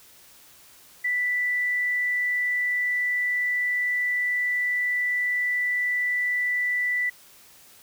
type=tone; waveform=sine; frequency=1975.5 Hz; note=B6; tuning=in tune; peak=-22 dBFS; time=1.04-7.1 s; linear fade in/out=10 ms; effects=white hiss -52 dBFS RMS until 7.82 s

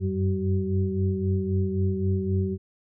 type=tone cluster; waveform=sine; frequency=92.7 / 96.5 / 191.9 / 380.1 Hz; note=F#2 / G2 / G3 / F#4; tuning=+4 / -27 / -37 / +47 cents; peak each=-26 / -28 / -28 / -30 dBFS; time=0-2.58 s; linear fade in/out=50 ms; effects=none

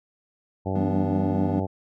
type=harmonic tone; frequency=95.6 Hz; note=G2; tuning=43 cents flat; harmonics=1 / 2 / 3 / 4 / 5 / 6 / 7 / 8 / 9; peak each=-28 / -31 / -33 / -34 / -35 / -36 / -36 / -37 / -38 dBFS; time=0.65-1.67 s; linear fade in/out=20 ms
type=chord; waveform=triangle; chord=E minor seventh; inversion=none; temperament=equal; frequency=164.81 / 196 / 246.9 / 293.7 Hz; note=E3 / G3 / B3 / D4; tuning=0 / 0 / 0 / 0 cents; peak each=-28 / -28 / -27 / -26 dBFS; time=0.75-1.6 s; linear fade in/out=5 ms
effects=none

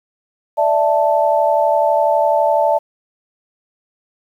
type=chord; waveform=sine; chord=D suspended second; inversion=none; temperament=equal; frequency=587.3 / 659.3 / 880 Hz; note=D5 / E5 / A5; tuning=0 / 0 / 0 cents; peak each=-16 dBFS; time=0.57-2.79 s; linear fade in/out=20 ms; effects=8-bit

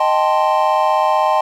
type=chord; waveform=triangle; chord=A half-diminished seventh; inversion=second; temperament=equal; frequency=622.3 / 784 / 880 / 1046.5 Hz; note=Eb5 / G5 / A5 / C6; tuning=0 / 0 / 0 / 0 cents; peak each=-16 dBFS; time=0-1.41 s; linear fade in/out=5 ms; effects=none

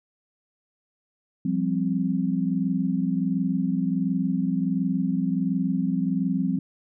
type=chord; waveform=sine; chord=F suspended second; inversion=none; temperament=equal; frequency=174.61 / 196 / 261.6 Hz; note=F3 / G3 / C4; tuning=0 / 0 / 0 cents; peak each=-26 dBFS; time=1.45-6.59 s; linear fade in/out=5 ms; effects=none

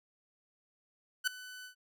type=tone with ADSR envelope; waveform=sawtooth; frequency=1500 Hz; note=F#6; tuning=23 cents sharp; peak=-22 dBFS; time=1.24-1.75 s; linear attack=33 ms; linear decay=4 ms; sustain=-20 dB; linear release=100 ms; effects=none

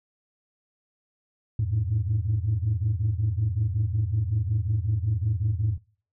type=tone cluster; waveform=sine; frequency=85.5 / 106.7 / 112.1 Hz; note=F2 / G#2 / A2; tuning=-36 / +47 / +33 cents; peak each=-28 / -24 / -26 dBFS; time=1.59-5.78 s; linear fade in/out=5 ms; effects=noise-tail reverb RT60 0.5 s tail -26 dB re dry + tanh soft clip ceiling -17 dBFS

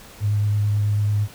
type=tone with vibrato; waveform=sine; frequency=103.83 Hz; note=G#2; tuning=in tune; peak=-17 dBFS; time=0.2-1.28 s; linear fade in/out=50 ms; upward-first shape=sine; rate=9.1 Hz; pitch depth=13 cents each way; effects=pink hiss -44 dBFS RMS until 1.34 s

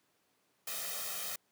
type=noise with comb filter; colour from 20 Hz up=white; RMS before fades=-39 dBFS; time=0.67-1.36 s; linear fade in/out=5 ms; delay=1.6 ms; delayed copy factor=+0.85; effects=pink hiss -74 dBFS RMS until 1.51 s + high-pass 200 Hz 12 dB/octave

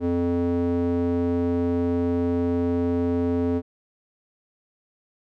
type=tone with band-pass filter; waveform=square; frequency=86.7 Hz; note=F2; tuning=12 cents flat; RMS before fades=-23 dBFS; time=0-3.62 s; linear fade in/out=50 ms; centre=340 Hz; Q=3.4; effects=none

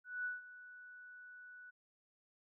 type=tone with ADSR envelope; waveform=sine; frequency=1480 Hz; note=F#6; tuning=in tune; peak=-36 dBFS; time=0.04-1.71 s; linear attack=210 ms; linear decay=160 ms; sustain=-16 dB; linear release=16 ms; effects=none

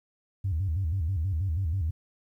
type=tone with vibrato; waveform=sine; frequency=87.31 Hz; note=F2; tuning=in tune; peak=-24 dBFS; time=0.44-1.91 s; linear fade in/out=10 ms; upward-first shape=square; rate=6.2 Hz; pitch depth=180 cents each way; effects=tanh soft clip ceiling -21 dBFS + 11-bit

